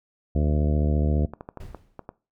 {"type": "harmonic tone", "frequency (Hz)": 74.6, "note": "D2", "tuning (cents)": 28, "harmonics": [1, 2, 3, 4, 5, 6, 7, 8, 9], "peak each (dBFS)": [-21, -26, -29, -32, -35, -36, -37, -42, -39], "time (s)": [0.35, 1.26], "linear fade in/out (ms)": 5}
{"type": "clicks", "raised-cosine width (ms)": 1, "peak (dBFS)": -22, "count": 7, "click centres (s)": [1.336, 1.409, 1.489, 1.573, 1.747, 1.993, 2.091]}
{"type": "noise with exponential decay", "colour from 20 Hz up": "brown", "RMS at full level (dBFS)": -36, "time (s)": [1.6, 2.06], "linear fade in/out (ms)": 5, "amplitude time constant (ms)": 100}
{"effects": ["noise-tail reverb RT60 0.3 s tail -20 dB re dry"]}